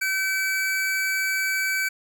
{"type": "tone pair together", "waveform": "square", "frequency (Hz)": [1531, 2296], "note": ["G6", "D7"], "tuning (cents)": [-41, -40], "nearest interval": "perfect fifth", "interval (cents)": 701, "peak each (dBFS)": -26, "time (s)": [0.01, 1.89], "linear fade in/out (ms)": 10, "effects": []}